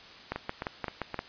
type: two click trains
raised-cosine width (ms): 0.5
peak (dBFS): -18 / -16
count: 4 / 6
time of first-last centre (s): 0.36-1.143 / 0.32-1.191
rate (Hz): 3.83 / 5.74
effects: white hiss -49 dBFS RMS until 1.28 s + resampled to 11025 Hz